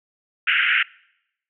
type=band-pass noise; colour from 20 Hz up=pink; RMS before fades=-19 dBFS; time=0.47-0.83 s; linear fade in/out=5 ms; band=1400 to 3000 Hz; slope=96 dB/octave; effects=noise-tail reverb RT60 0.8 s tail -25 dB re dry